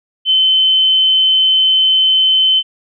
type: tone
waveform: sine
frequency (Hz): 3064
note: G7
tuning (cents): -40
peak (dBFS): -8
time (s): 0.25-2.63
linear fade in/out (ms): 50
effects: none